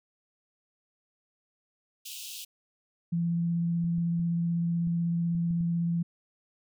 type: high-pass noise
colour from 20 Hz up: pink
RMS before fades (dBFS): -41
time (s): 2.05-2.45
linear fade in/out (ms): 10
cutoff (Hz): 2600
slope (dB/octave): 96
type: tone with vibrato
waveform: sine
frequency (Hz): 169.7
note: F3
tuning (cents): -49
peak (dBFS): -25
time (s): 3.12-6.03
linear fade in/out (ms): 10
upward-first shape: triangle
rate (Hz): 16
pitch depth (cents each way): 13
type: clicks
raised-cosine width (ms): 5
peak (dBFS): -31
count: 7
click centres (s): 3.843 / 3.983 / 4.196 / 4.873 / 5.351 / 5.508 / 5.608
effects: none